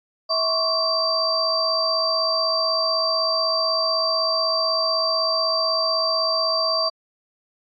sine tone cluster, 647 / 1080 / 1136 / 4686 Hz, E5 / C#6 / C#6 / D8, -32 / -45 / +42 / -5 cents, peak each -24 / -29 / -28 / -21 dBFS, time 0.29-6.9 s, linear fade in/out 20 ms, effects AAC 64 kbps

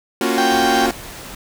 sawtooth chord, Gb major seventh, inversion first, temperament equal with one note detuned, 233.1 / 275.7 / 349.2 / 370 Hz, Bb3 / Db4 / F4 / Gb4, 0 / -9 / 0 / 0 cents, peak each -18 dBFS, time 0.21-0.91 s, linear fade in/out 2 ms
harmonic tone, 784 Hz, G5, in tune, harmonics 1 / 2 / 4 / 5 / 6 / 7 / 8, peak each -17 / -23 / -29 / -31 / -33 / -34 / -35 dBFS, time 0.38-0.86 s, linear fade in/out 0 ms
pink noise, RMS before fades -34 dBFS, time 0.51-1.35 s, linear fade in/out 5 ms
effects none

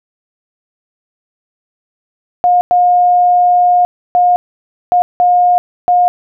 sine tone bursts at uneven times, 714 Hz, F5, 38 cents sharp, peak -6 dBFS, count 6, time 2.44-2.61 / 2.71-3.85 / 4.15-4.36 / 4.92-5.02 / 5.2-5.58 / 5.88-6.08 s, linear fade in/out 0 ms, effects none

